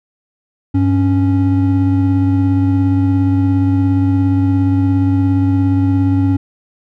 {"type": "tone pair together", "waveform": "triangle", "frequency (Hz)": [98.12, 277.2], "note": ["G2", "C#4"], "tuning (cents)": [2, 0], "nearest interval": "octave + tritone", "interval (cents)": 1798, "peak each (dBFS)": -11, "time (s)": [0.74, 6.37], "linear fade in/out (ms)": 10, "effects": []}